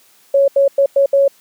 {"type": "tone bursts at uneven times", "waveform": "sine", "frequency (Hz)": 554.4, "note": "C#5", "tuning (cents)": 0, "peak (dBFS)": -8, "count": 5, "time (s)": [[0.34, 0.48], [0.56, 0.68], [0.78, 0.86], [0.96, 1.06], [1.13, 1.28]], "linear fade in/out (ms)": 5, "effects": ["white hiss -51 dBFS RMS until 1.4 s", "high-pass 150 Hz 12 dB/octave"]}